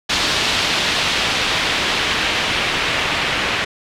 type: noise with low-pass filter sweep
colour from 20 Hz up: white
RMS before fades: -19 dBFS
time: 0.09-3.65 s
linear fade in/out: 10 ms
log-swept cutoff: 3900 to 2600 Hz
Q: 1.3
effects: none